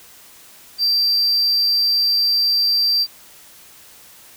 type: tone with amplitude modulation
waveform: triangle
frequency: 4702 Hz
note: D8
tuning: 1 cent sharp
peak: -12 dBFS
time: 0.78-3.07 s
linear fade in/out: 50 ms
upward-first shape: sine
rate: 228 Hz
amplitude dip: 25%
effects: white hiss -45 dBFS RMS until 4.36 s